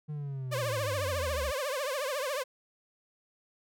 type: linear sweep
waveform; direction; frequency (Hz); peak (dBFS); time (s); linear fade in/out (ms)
triangle; down; 152.6 to 64.8; -32; 0.08-1.52; 20
type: tone with vibrato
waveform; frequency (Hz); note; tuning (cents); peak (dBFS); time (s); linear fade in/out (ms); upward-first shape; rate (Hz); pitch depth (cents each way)
sawtooth; 552; C#5; -7; -27; 0.51-2.44; 20; triangle; 14; 190
effects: none